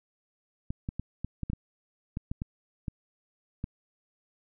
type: clicks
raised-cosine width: 5 ms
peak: -20 dBFS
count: 12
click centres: 0.705 / 0.889 / 0.996 / 1.246 / 1.433 / 1.5 / 1.533 / 2.171 / 2.315 / 2.419 / 2.882 / 3.641 s
effects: none